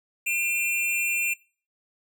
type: tone pair together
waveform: square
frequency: 2400 / 2703 Hz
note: D7 / E7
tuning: +37 / +43 cents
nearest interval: major second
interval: 206 cents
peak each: -27 / -28 dBFS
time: 0.26-1.34 s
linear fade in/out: 10 ms
effects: noise-tail reverb RT60 0.4 s tail -21 dB re dry